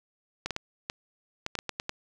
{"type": "clicks", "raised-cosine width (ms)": 0.2, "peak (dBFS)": -14, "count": 10, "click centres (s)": [0.46, 0.507, 0.564, 0.899, 1.464, 1.553, 1.589, 1.693, 1.799, 1.894], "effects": []}